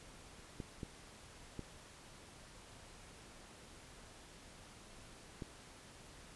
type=clicks; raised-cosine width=3 ms; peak=-30 dBFS; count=4; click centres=0.602 / 0.832 / 1.593 / 5.422 s; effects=pink hiss -57 dBFS RMS until 6.35 s + resampled to 24000 Hz

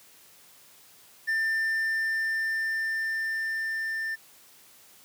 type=tone with level ramp; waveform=triangle; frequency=1790 Hz; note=A6; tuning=29 cents sharp; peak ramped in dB=-22 to -27 dBFS; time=1.27-4.16 s; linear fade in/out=20 ms; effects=white hiss -55 dBFS RMS until 5.04 s + high-pass 80 Hz 12 dB/octave

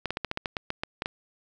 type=clicks; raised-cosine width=0.3 ms; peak=-13 dBFS; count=12; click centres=0.057 / 0.106 / 0.171 / 0.247 / 0.314 / 0.374 / 0.458 / 0.568 / 0.704 / 0.835 / 1.021 / 1.059 s; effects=none

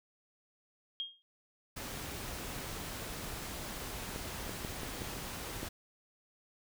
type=tone with exponential decay; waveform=sine; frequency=3238 Hz; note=G#7; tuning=45 cents flat; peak=-32 dBFS; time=1-1.22 s; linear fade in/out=0 ms; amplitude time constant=46 ms
type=noise; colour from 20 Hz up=pink; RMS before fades=-42 dBFS; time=1.76-5.69 s; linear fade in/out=10 ms
type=clicks; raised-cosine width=2 ms; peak=-27 dBFS; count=6; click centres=4.161 / 4.494 / 4.649 / 4.833 / 5.019 / 5.631 s
effects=none

